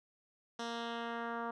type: tone with low-pass filter sweep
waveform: 10% pulse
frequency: 233.1 Hz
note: A#3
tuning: in tune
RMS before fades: -40 dBFS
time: 0.59-1.51 s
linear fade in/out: 5 ms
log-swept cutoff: 5500 to 1200 Hz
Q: 1.6
effects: none